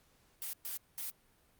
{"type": "noise bursts at uneven times", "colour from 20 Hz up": "blue", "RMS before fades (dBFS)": -40, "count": 3, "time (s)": [[0.42, 0.53], [0.65, 0.77], [0.98, 1.1]], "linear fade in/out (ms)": 0, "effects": ["pink hiss -69 dBFS RMS until 1.59 s", "Opus 48 kbps"]}